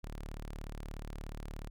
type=tone; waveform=sawtooth; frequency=36.82 Hz; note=D1; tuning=5 cents sharp; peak=-37 dBFS; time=0.03-1.7 s; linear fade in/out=10 ms; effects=none